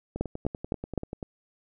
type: two click trains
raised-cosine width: 2 ms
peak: -21 / -13 dBFS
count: 12 / 4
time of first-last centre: 0.16-1.228 / 0.21-0.977 s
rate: 10.3 / 3.91 Hz
effects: none